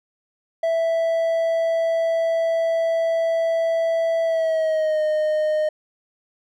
triangle tone with pitch glide, 659.3 to 615.1 Hz, E5 to D#5, 0 to -20 cents, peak -16 dBFS, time 0.63-5.69 s, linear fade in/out 5 ms, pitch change -120 cents, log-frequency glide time 4.24-5.02 s, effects none

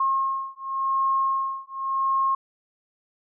sine beating tone pair, 1076 / 1076.9 Hz, C6 / C6, +48 / +50 cents, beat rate 0.9 Hz, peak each -25 dBFS, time 0-2.35 s, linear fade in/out 5 ms, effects none

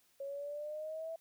sine exponential sweep, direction up, 549 to 659.3 Hz, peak -39 dBFS, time 0.2-1.16 s, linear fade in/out 5 ms, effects white hiss -71 dBFS RMS until 1.2 s

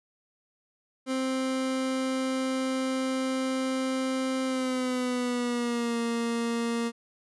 30% pulse tone with pitch glide, 261.9 to 233.3 Hz, C4 to A#3, +2 to +2 cents, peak -24 dBFS, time 1.06-6.92 s, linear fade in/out 50 ms, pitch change -200 cents, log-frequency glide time 4.45-5.98 s, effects resampled to 24000 Hz

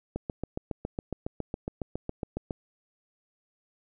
click train, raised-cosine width 2 ms, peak -18 dBFS, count 18, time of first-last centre 0.16-2.508 s, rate 7.24 Hz, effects none

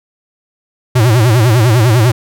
square tone with vibrato, 116.54 Hz, A#2, in tune, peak -7 dBFS, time 0.95-2.12 s, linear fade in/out 10 ms, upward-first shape sine, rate 10 Hz, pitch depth 170 cents each way, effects none

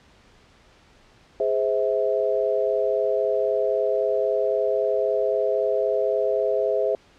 sine chord, Ab augmented, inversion none, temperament just, 415.3 / 519.1 / 648.9 Hz, Ab4 / C5 / E5, 0 / -14 / -27 cents, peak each -24 dBFS, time 1.4-6.95 s, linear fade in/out 2 ms, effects pink hiss -55 dBFS RMS until 7.18 s + low-pass 5000 Hz 12 dB/octave

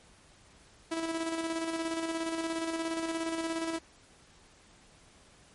sawtooth tone with tremolo, 327.8 Hz, E4, 10 cents flat, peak -26 dBFS, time 0.91-3.79 s, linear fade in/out 10 ms, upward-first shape square, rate 17 Hz, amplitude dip 40%, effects pink hiss -59 dBFS RMS until 5.54 s + MP3 48 kbps

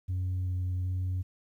sine tone with vibrato, 91.5 Hz, F#2, 19 cents flat, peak -26 dBFS, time 0.08-1.23 s, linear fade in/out 20 ms, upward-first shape square, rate 1.3 Hz, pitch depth 8 cents each way, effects tanh soft clip ceiling -27 dBFS + 11-bit

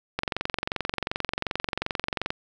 click train, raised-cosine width 0.3 ms, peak -10 dBFS, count 49, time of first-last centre 0.19-2.305 s, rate 22.7 Hz, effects none

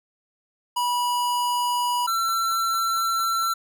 square tone pair in turn, 975 / 1347.8 Hz, B5 / E6, -23 / +38 cents, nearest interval tritone, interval 561 cents, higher second, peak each -22 dBFS, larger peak neither, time 0.76-2.07 / 2.07-3.54 s, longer second, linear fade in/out 10 ms, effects none

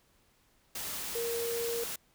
sine tone in noise, 467 Hz, A#4, 3 cents sharp, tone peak -32 dBFS, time 1.15-1.84 s, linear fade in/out 5 ms, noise white, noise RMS -38 dBFS, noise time 0.75-1.96 s, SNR +3 dB, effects pink hiss -68 dBFS RMS until 2.14 s

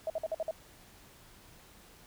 sine tone bursts, 641 Hz, E5, 49 cents flat, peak -30 dBFS, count 6, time 0.07-0.51 s, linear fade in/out 2 ms, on 30 ms, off 52 ms, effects pink hiss -57 dBFS RMS until 2.06 s

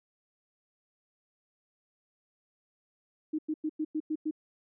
sine tone bursts, 310 Hz, D#4, 6 cents flat, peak -28 dBFS, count 7, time 3.33-4.311 s, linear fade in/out 10 ms, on 57 ms, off 97 ms, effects none

